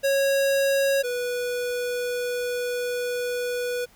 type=tone pair in turn; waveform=square; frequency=550 / 490 Hz; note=C#5 / B4; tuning=-14 / -14 cents; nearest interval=major second; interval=200 cents; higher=first; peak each=-20 / -26 dBFS; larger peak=first; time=0.03-1.03 / 1.03-3.86 s; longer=second; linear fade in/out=20 ms; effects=pink hiss -56 dBFS RMS until 3.95 s